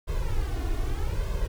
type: noise with flanger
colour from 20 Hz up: brown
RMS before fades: -27 dBFS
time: 0.07-1.48 s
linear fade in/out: 20 ms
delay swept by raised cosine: 1.9 to 2.82 ms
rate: 0.81 Hz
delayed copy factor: +0.95
effects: none